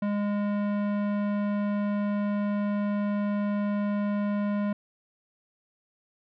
sine tone with tanh clipping, 205.1 Hz, G#3, 21 cents flat, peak -27 dBFS, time 0.02-4.73 s, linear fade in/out 5 ms, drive 17 dB, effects none

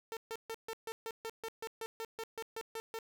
sawtooth tone bursts, 449.9 Hz, A4, 39 cents sharp, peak -35 dBFS, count 16, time 0.12-2.988 s, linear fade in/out 0 ms, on 48 ms, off 140 ms, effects none

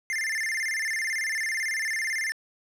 square tone with vibrato, 1933 Hz, B6, 38 cents flat, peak -27 dBFS, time 0.1-2.32 s, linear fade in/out 0 ms, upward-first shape square, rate 18 Hz, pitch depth 140 cents each way, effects low-pass 10000 Hz 12 dB/octave + 9-bit

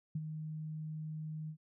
sine tone with ADSR envelope, 155.56 Hz, D#3, in tune, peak -32 dBFS, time 0.15-1.57 s, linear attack 6 ms, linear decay 41 ms, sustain -7 dB, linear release 80 ms, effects none

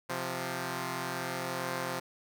5% pulse tone pair together, 130.81 / 174.61 Hz, C3 / F3, 0 / 0 cents, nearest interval perfect fourth, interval 500 cents, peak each -25 dBFS, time 0.09-2 s, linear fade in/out 10 ms, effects none

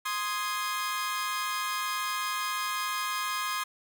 sawtooth chord, Ab major, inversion first, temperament equal, 1046.5 / 1244.5 / 1661.2 Hz, C6 / Eb6 / Ab6, 0 / 0 / 0 cents, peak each -29 / -30 / -33 dBFS, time 0.05-3.64 s, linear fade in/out 10 ms, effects none

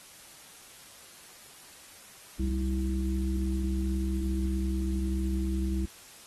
harmonic tone, 65.41 Hz, C2, in tune, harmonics 1 / 3 / 5, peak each -28 / -33 / -35 dBFS, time 2.39-5.86 s, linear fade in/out 10 ms, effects white hiss -51 dBFS RMS until 6.26 s + AAC 32 kbps

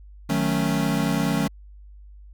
square chord, D# half-diminished seventh, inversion none, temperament equal, 155.56 / 185 / 220 / 277.2 Hz, D#3 / F#3 / A3 / C#4, 0 / 0 / 0 / 0 cents, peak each -27 dBFS, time 0.29-1.48 s, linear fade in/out 10 ms, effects added 50 Hz sine -42 dBFS peak until 2.33 s

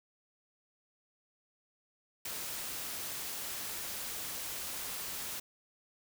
white noise with ADSR envelope, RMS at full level -37 dBFS, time 2.25-5.4 s, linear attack 6 ms, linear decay 6 ms, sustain -3 dB, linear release 7 ms, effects none

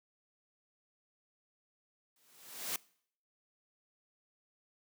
white noise with exponential growth, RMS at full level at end -34 dBFS, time 2.16-2.76 s, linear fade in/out 2 ms, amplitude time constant 130 ms, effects noise-tail reverb RT60 0.6 s tail -23 dB re dry + high-pass 150 Hz 12 dB/octave

